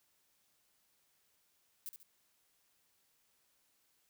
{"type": "noise with echo", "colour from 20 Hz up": "violet", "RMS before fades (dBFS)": -43, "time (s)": [1.86, 1.89], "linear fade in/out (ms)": 0, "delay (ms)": 70, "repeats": 2, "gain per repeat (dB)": -8, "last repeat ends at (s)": 2.03, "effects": ["white hiss -75 dBFS RMS until 4.09 s"]}